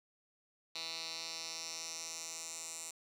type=tone with band-pass filter sweep; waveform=10% pulse; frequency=163.7 Hz; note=E3; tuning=12 cents flat; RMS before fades=-44 dBFS; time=0.75-2.91 s; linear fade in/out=5 ms; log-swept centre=4200 to 7800 Hz; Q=3.1; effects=none